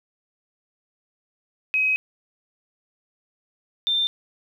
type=tone pair in turn; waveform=sine; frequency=2535 / 3585 Hz; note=D#7 / A7; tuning=+32 / +32 cents; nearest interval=tritone; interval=600 cents; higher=second; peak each=-18 / -19 dBFS; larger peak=first; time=1.74-1.96 / 3.87-4.07 s; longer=first; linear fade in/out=0 ms; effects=9-bit